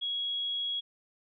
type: tone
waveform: sine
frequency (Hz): 3322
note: G#7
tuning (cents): 0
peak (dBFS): -30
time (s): 0.01-0.81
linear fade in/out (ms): 20
effects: none